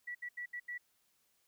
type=tone bursts at uneven times; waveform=sine; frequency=1948 Hz; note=B6; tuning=24 cents flat; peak=-39 dBFS; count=5; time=0.07-0.15 / 0.22-0.29 / 0.37-0.46 / 0.53-0.6 / 0.68-0.78 s; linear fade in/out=10 ms; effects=white hiss -75 dBFS RMS until 1.47 s